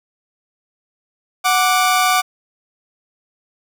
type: tone pair together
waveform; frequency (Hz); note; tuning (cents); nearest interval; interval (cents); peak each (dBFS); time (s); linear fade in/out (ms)
sawtooth; 738.3 / 1174.7; F#5 / D6; -4 / 0; minor sixth; 804; -12; 1.44-2.22; 20
effects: none